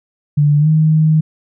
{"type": "tone with pitch glide", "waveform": "sine", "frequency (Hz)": [146.83, 156.46], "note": ["D3", "D#3"], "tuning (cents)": [0, 10], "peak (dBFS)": -8, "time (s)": [0.37, 1.21], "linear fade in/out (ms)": 10, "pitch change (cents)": 110, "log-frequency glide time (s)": [0.59, 0.68], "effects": []}